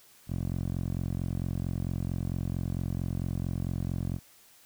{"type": "tone with band-pass filter", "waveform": "10% pulse", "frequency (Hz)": 44.45, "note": "F1", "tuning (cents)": 31, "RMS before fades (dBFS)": -32, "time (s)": [0.27, 4.2], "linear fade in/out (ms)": 50, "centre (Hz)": 110, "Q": 0.76, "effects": ["white hiss -58 dBFS RMS until 4.65 s"]}